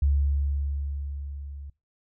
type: tone with level ramp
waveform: sine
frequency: 70.6 Hz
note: C#2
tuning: 32 cents sharp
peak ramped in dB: -18 to -37 dBFS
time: 0.02-1.7 s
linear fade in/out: 5 ms
effects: noise-tail reverb RT60 0.3 s tail -25 dB re dry